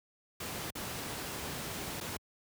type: noise with dropouts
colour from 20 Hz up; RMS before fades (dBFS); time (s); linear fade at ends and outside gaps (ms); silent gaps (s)
pink; -39; 0.4-2.17; 5; 0.706-0.752 / 2.003-2.009
effects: high-pass 80 Hz 12 dB/octave